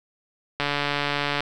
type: click train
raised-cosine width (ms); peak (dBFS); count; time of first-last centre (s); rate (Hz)
0.3; -8; 117; 0.6-1.406; 144
effects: none